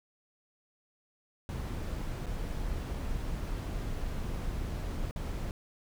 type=noise with dropouts; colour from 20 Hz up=brown; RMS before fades=-35 dBFS; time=1.49-5.51 s; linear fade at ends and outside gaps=1 ms; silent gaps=2.26-2.266 / 5.111-5.16 s; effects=none